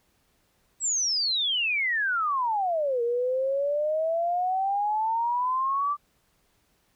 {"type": "exponential two-way sweep", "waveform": "sine", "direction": "down then up", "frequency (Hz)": [7902, 466.2, 1180], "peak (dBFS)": -23, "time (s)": [0.8, 5.97], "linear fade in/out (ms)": 50, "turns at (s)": 3.02, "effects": ["pink hiss -68 dBFS RMS until 6.95 s"]}